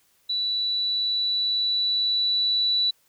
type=tone with level ramp; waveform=sine; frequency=3951 Hz; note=B7; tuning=in tune; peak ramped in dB=-23 to -19 dBFS; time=0.29-2.91 s; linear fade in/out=10 ms; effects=white hiss -64 dBFS RMS until 3.08 s